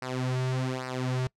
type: tone with flanger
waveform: sawtooth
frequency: 128.5 Hz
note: C3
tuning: 31 cents flat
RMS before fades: -30 dBFS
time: 0.02-1.27 s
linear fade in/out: 2 ms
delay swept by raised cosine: 0.29 to 4.09 ms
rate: 1.2 Hz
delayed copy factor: -0.8
effects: noise-tail reverb RT60 0.1 s tail -24 dB re dry + low-pass 7000 Hz 12 dB/octave